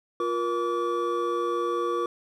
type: tone cluster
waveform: triangle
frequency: 351 / 475.1 / 1150 Hz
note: F4 / A#4 / D6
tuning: +9 / +33 / -37 cents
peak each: -27 dBFS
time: 0.2-2.06 s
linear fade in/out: 2 ms
effects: none